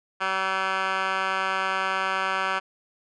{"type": "tone with band-pass filter", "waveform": "10% pulse", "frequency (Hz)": 190.6, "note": "G3", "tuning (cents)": -48, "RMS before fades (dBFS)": -26, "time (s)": [0.2, 2.6], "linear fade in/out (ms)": 20, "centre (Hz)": 1700, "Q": 3.1, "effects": ["resampled to 22050 Hz"]}